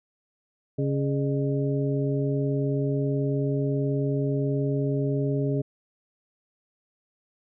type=harmonic tone with a mistuned harmonic; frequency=138.59 Hz; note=C#3; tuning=in tune; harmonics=1 / 2 / 3 / 4; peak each=-25 / -29 / -29 / -35 dBFS; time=0.78-5.62 s; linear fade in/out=10 ms; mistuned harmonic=4; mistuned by=+150 cents; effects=none